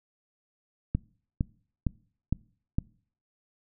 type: click train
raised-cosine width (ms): 5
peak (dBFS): -13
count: 5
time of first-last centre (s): 0.95-2.785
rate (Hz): 2.18
effects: noise-tail reverb RT60 0.5 s tail -24 dB re dry